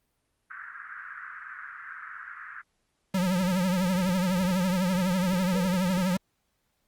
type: band-pass noise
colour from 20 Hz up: white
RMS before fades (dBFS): -42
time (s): 0.5-2.62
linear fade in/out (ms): 10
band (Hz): 1300 to 1700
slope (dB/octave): 48
type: tone with vibrato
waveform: square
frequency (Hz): 183.6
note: F#3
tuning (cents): -13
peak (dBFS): -24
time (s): 3.14-6.17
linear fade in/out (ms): 5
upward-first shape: triangle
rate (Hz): 12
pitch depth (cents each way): 110
type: clicks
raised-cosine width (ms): 3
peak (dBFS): -28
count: 11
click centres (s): 4.053 / 4.092 / 4.452 / 4.508 / 5.239 / 5.284 / 5.334 / 5.538 / 5.652 / 5.741 / 5.974
type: tone with exponential decay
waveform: sine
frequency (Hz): 493.9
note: B4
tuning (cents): 0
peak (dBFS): -30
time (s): 5.55-5.99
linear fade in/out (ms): 1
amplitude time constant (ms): 95
effects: pink hiss -75 dBFS RMS until 6.87 s + Opus 32 kbps